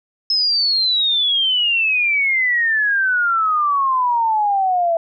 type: exponential sweep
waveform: sine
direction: down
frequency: 5210 to 659 Hz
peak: -14 dBFS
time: 0.3-4.97 s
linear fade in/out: 2 ms
effects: none